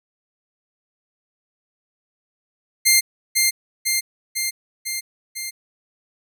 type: tone with echo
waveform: 10% pulse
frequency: 2104 Hz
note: C7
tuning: 9 cents sharp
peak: -3 dBFS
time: 2.85-3.01 s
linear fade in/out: 20 ms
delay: 500 ms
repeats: 5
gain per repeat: -3 dB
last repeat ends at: 5.51 s
effects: none